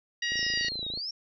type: harmonic tone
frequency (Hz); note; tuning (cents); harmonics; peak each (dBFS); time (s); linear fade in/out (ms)
950; A#5; +33; 2 / 3 / 4 / 5 / 6; -30 / -34 / -36 / -38 / -40; 0.22-0.69; 5
type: click train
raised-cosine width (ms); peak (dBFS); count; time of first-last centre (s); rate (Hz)
2; -30; 19; 0.32-0.975; 27.5
type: exponential two-way sweep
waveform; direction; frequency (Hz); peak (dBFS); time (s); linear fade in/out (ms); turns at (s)
sine; down then up; 5588 to 3700 to 5588; -32; 0.36-1.11; 5; 0.89
effects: none